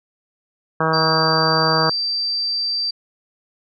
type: harmonic tone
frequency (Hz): 160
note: D#3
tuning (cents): +49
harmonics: 1 / 2 / 3 / 4 / 5 / 6 / 7 / 8 / 9 / 10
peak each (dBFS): -23 / -28 / -23 / -25 / -27 / -25 / -23 / -24 / -29 / -27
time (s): 0.8-1.9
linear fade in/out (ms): 5
type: tone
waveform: sine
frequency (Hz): 4679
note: D8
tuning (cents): -7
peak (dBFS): -19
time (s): 0.93-2.91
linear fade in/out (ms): 10
effects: none